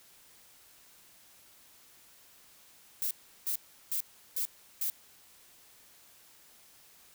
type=noise bursts; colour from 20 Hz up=violet; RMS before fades=-32 dBFS; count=5; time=3.02-4.9 s; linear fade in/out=0 ms; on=88 ms; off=360 ms; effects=white hiss -59 dBFS RMS until 7.14 s